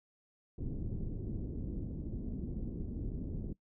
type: low-pass noise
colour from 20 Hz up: pink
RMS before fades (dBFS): -39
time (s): 0.58-3.53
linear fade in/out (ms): 5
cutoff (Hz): 340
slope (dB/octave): 24
effects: noise-tail reverb RT60 0.1 s tail -21 dB re dry